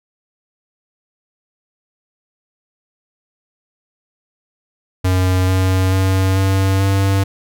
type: tone with pitch steps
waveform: square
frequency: 92.5 / 93.74 / 94.99 / 96.26 / 97.55 Hz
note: F#2 / F#2 / F#2 / G2 / G2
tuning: 0 / +23 / +46 / -31 / -8 cents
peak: -13 dBFS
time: 5.04-7.24 s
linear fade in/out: 10 ms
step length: 440 ms
effects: none